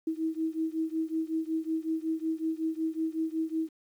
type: beating tone pair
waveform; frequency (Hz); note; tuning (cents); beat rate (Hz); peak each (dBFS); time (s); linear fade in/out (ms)
sine; 318.8 / 324.2; D#4 / E4; +42 / -29; 5.4; -31 / -32; 0.07-3.69; 5
effects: 10-bit